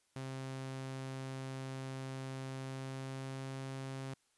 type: tone with pitch glide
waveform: sawtooth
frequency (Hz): 132.7 to 133.78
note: C3 to C3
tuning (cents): +25 to +39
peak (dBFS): -37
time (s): 0.16-4.14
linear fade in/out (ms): 2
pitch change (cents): +14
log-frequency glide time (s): 2.53-3.55
effects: white hiss -75 dBFS RMS until 4.37 s + resampled to 24000 Hz